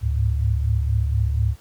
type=tone cluster; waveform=sine; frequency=71.5 / 103 / 107.2 Hz; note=D2 / G#2 / A2; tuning=-46 / -14 / -45 cents; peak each=-20 / -27 / -22 dBFS; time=0.01-1.56 s; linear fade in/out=50 ms; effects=pink hiss -53 dBFS RMS until 1.6 s